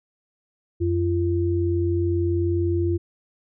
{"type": "tone pair together", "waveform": "sine", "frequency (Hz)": [89.8, 342.8], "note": ["F2", "F4"], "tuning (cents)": [49, -32], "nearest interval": "octave + major seventh", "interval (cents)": 2319, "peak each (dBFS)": -22, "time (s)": [0.8, 2.98], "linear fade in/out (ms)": 20, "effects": []}